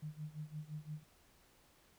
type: tone with tremolo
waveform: sine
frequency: 152.4 Hz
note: D#3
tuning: 36 cents flat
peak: -40 dBFS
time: 0.02-1.04 s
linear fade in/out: 10 ms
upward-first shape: sine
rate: 5.8 Hz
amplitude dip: 90%
effects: pink hiss -68 dBFS RMS until 1.98 s